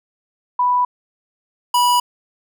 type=tone pair in turn; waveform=sine / square; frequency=987.8 / 977.6 Hz; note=B5 / B5; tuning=0 / -18 cents; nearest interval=unison; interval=18 cents; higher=first; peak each=-13 dBFS; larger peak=neither; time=0.59-0.85 / 1.74-2 s; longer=neither; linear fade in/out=5 ms; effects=none